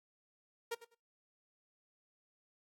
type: tone with echo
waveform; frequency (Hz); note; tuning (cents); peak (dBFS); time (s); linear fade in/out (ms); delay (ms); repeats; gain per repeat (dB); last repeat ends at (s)
sawtooth; 466.2; A#4; 0; -32; 0.71-0.75; 10; 100; 2; -15; 0.95
effects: noise-tail reverb RT60 0.3 s tail -23 dB re dry + AAC 64 kbps